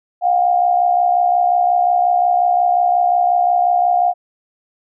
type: tone pair together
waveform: sine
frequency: 713.4 / 779 Hz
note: F5 / G5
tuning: +37 / -11 cents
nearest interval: major second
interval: 152 cents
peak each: -12 / -19 dBFS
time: 0.21-4.14 s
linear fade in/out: 50 ms
effects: none